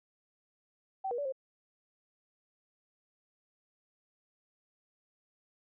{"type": "tone with pitch steps", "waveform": "sine", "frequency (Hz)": [769, 480.8, 574, 531], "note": ["G5", "B4", "D5", "C5"], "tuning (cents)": [-33, -46, -40, 25], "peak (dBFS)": -32, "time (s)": [1.04, 1.324], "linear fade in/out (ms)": 10, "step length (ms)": 71, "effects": []}